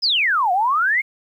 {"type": "exponential two-way sweep", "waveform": "sine", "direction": "down then up", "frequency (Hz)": [5290, 698.5, 2223], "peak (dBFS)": -15, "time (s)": [0.02, 1.02], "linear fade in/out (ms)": 20, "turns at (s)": 0.52, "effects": ["9-bit"]}